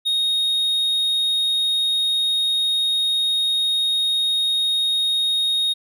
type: tone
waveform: triangle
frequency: 3729 Hz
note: A#7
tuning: in tune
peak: -16 dBFS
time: 0.05-5.74 s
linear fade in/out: 20 ms
effects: none